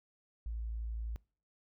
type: tone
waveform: sine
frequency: 56 Hz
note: A1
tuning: 31 cents sharp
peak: -36 dBFS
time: 0.46-1.16 s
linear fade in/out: 0 ms
effects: noise-tail reverb RT60 0.4 s tail -24 dB re dry